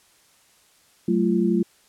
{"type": "tone cluster", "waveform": "sine", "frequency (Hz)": [187.7, 219.7, 344], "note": ["F#3", "A3", "F4"], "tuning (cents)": [25, -2, -26], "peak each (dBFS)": -22, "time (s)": [1.08, 1.63], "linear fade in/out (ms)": 5, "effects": ["white hiss -58 dBFS RMS until 1.88 s", "low-pass 11000 Hz 12 dB/octave"]}